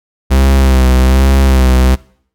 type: tone with vibrato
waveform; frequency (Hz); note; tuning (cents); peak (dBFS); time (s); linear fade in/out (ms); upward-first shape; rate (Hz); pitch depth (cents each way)
45% pulse; 65.41; C2; 0; -6; 0.3-1.96; 20; sine; 1.2; 44
effects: noise-tail reverb RT60 0.6 s tail -23 dB re dry